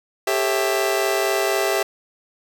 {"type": "chord", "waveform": "sawtooth", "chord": "A dominant seventh", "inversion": "third", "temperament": "just", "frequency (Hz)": [396, 440, 550, 660], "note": ["G4", "A4", "C#5", "E5"], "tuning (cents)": [18, 0, -14, 2], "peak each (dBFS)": [-18, -24, -24, -19], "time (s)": [0.27, 1.83], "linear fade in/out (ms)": 5, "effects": []}